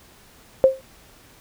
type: tone with exponential decay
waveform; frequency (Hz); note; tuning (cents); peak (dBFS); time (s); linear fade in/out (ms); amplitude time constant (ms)
sine; 529; C5; +19; -6; 0.64-0.81; 0; 36
effects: pink hiss -51 dBFS RMS until 1.4 s